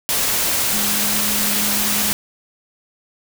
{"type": "tone in noise", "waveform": "sine", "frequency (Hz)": 207.7, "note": "G#3", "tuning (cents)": 0, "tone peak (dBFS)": -27, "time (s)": [0.73, 2.12], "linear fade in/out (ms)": 0, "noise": "white", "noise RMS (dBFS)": -19, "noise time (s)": [0.09, 2.13], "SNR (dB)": -11, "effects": []}